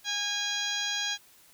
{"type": "harmonic tone with a mistuned harmonic", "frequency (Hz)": 820, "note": "G#5", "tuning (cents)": -22, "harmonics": [1, 2, 3, 4, 5, 6, 7, 8], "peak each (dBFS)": [-42, -35, -39, -33, -36, -40, -43, -37], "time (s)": [0.04, 1.18], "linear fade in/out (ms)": 50, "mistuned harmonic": 5, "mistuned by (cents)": -47, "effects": ["white hiss -58 dBFS RMS until 1.53 s"]}